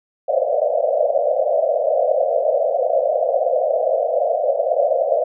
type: band-pass noise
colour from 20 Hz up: white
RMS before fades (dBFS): -18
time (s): 0.28-5.24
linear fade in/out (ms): 10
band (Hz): 500 to 690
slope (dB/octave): 96
effects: none